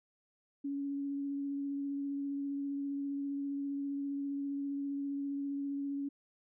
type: tone with vibrato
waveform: sine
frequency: 280.4 Hz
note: C#4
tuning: 20 cents sharp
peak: -34 dBFS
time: 0.64-6.09 s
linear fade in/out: 10 ms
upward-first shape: triangle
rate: 15 Hz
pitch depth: 14 cents each way
effects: none